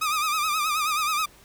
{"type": "tone with vibrato", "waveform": "sawtooth", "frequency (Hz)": 1230, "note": "D#6", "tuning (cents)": -20, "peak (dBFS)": -19, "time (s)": [0.01, 1.26], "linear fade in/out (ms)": 10, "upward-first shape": "sine", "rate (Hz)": 9.4, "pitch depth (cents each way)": 81, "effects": ["pink hiss -53 dBFS RMS until 1.44 s"]}